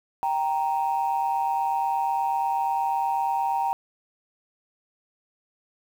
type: tone pair together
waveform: sine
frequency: 784 / 932.3 Hz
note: G5 / A#5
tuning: 0 / 0 cents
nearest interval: minor third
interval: 300 cents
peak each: -24 dBFS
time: 0.23-3.73 s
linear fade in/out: 0 ms
effects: tanh soft clip ceiling -16 dBFS + 8-bit